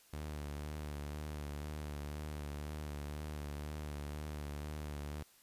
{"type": "tone with vibrato", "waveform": "sawtooth", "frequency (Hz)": 74.3, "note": "D2", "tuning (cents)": 21, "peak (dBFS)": -37, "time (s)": [0.13, 5.23], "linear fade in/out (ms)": 5, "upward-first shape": "sine", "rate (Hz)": 2, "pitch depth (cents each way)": 39, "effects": ["white hiss -65 dBFS RMS until 5.42 s", "resampled to 32000 Hz"]}